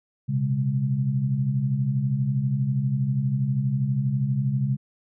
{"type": "tone cluster", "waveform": "sine", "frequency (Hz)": [123.4, 135.8, 203.9], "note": ["B2", "C#3", "G#3"], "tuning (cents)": [-1, -35, -32], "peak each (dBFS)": [-30, -22, -29], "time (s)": [0.28, 4.77], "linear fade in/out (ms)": 20, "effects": []}